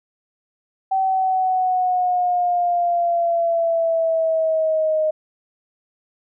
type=exponential sweep; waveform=sine; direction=down; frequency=769 to 620 Hz; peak=-16 dBFS; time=0.91-5.11 s; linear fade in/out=10 ms; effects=none